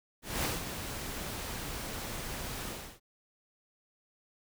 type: noise with ADSR envelope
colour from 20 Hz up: pink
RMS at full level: -31 dBFS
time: 0.22-3 s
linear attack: 210 ms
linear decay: 180 ms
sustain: -8 dB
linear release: 320 ms
effects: none